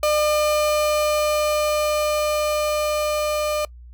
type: tone with level ramp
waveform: 35% pulse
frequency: 602 Hz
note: D5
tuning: 43 cents sharp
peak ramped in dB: -15 to -19 dBFS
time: 0.03-3.65 s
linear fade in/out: 2 ms
effects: noise-tail reverb RT60 0.1 s tail -24 dB re dry + added 60 Hz sine -39 dBFS peak until 3.93 s